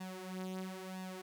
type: tone with flanger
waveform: sawtooth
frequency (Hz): 186.6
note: F#3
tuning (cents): +15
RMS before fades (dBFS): -44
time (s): 0-1.22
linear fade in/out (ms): 10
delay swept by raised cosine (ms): 1.1 to 5.7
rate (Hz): 1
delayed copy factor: +0.7
effects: none